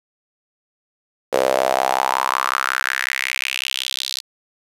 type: tone with high-pass filter sweep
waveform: sawtooth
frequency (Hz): 65.41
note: C2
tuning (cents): 0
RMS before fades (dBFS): -21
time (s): 1.32-4.21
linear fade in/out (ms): 20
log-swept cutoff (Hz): 500 to 4300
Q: 4.4
effects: resampled to 32000 Hz + 7-bit